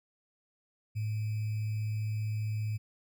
sine tone with sample-and-hold, 107.6 Hz, A2, 38 cents flat, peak -30 dBFS, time 0.95-2.78 s, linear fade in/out 20 ms, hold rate 2450 Hz, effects none

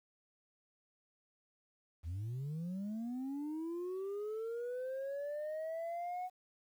sine linear sweep, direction up, 76 to 740 Hz, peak -35 dBFS, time 2.03-6.3 s, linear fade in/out 50 ms, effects tanh soft clip ceiling -37 dBFS + 11-bit

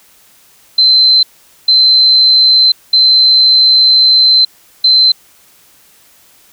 sine tone bursts at uneven times, 4083 Hz, C8, 43 cents flat, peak -4 dBFS, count 4, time 0.78-1.23 / 1.68-2.72 / 2.93-4.45 / 4.84-5.12 s, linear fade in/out 5 ms, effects white hiss -46 dBFS RMS until 6.52 s

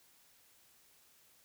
silence, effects white hiss -66 dBFS RMS until 1.44 s

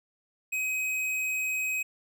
sine tone with tanh clipping, 2528 Hz, D#7, 27 cents sharp, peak -29 dBFS, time 0.52-1.83 s, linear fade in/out 10 ms, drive 15 dB, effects none

